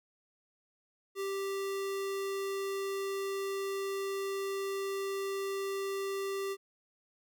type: tone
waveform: square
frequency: 392 Hz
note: G4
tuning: in tune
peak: -34 dBFS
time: 1.15-6.57 s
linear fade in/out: 50 ms
effects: none